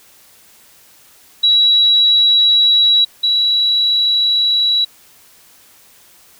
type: tone pair in turn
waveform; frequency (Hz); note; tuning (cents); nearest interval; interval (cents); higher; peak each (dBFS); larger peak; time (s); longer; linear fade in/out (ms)
sine; 3897 / 3911; B7 / B7; -24 / -18; unison; 6; second; -8 / -11; first; 1.43-3.05 / 3.23-4.85; neither; 10
effects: white hiss -47 dBFS RMS until 6.39 s